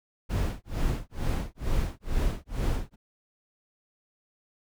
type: noise with tremolo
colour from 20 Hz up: brown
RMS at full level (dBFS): -25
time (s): 0.29-2.96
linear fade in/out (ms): 20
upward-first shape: sine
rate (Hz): 2.2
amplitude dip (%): 100
effects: none